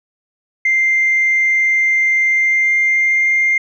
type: tone with pitch glide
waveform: sine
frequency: 2093 to 2108 Hz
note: C7 to C7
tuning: 0 to +12 cents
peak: -10 dBFS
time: 0.65-3.58 s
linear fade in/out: 5 ms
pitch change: +12 cents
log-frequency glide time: 2.26-3.32 s
effects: tanh soft clip ceiling -7 dBFS